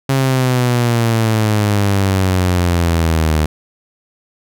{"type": "exponential sweep", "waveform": "sawtooth", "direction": "down", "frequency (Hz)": [136.2, 76.5], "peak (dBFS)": -8, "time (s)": [0.09, 3.46], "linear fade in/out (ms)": 5, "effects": []}